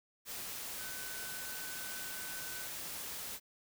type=tone in noise; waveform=sine; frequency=1512 Hz; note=F#6; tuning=37 cents sharp; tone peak=-48 dBFS; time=0.76-2.69 s; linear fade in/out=50 ms; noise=white; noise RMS=-43 dBFS; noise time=0.25-3.4 s; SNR=-8 dB; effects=none